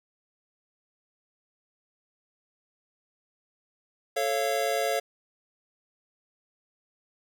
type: chord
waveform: square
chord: A augmented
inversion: none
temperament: just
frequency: 440 / 550 / 687.5 Hz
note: A4 / C#5 / E#5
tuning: 0 / -14 / -27 cents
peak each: -32 / -30 / -29 dBFS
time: 4.16-5 s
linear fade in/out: 10 ms
effects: none